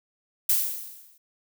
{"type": "noise with exponential decay", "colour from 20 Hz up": "violet", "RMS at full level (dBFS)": -19, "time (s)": [0.49, 1.18], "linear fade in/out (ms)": 5, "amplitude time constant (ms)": 150, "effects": []}